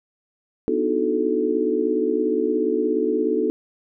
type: tone cluster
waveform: sine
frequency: 246.4 / 299.3 / 316.3 / 365.7 / 435.5 Hz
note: B3 / D4 / D#4 / F#4 / A4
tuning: -4 / +33 / +29 / -20 / -18 cents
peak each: -27 / -26 / -27 / -25 / -22 dBFS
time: 0.68-3.5 s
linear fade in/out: 0 ms
effects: none